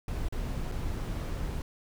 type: noise with dropouts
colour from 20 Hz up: brown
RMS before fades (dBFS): -33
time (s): 0.08-1.62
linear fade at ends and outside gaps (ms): 2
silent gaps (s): 0.286-0.324 / 0.716-0.72
effects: none